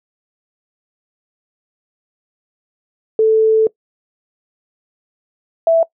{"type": "tone pair in turn", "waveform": "sine", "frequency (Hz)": [440, 659.3], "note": ["A4", "E5"], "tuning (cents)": [0, 0], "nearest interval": "perfect fifth", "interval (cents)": 700, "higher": "second", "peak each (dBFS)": -8, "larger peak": "neither", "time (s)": [[3.19, 3.67], [5.67, 5.83]], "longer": "first", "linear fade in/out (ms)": 2, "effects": ["noise-tail reverb RT60 0.1 s tail -21 dB re dry"]}